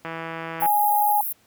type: click train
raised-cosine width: 0.5 ms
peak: -17 dBFS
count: 101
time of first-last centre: 0.05-0.66 s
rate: 164 Hz
type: high-pass noise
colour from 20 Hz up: pink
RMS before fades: -28 dBFS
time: 0.6-1.33 s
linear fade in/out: 10 ms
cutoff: 11000 Hz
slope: 96 dB/octave
type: tone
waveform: sine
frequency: 830.6 Hz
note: G#5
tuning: in tune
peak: -17 dBFS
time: 0.62-1.21 s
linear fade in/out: 2 ms
effects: pink hiss -59 dBFS RMS until 1.46 s + high-pass 100 Hz 12 dB/octave